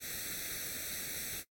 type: noise with comb filter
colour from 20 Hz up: white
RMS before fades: -40 dBFS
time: 0-1.44 s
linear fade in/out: 50 ms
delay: 0.5 ms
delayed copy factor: +0.95
effects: noise-tail reverb RT60 0.1 s tail -19 dB re dry + AAC 64 kbps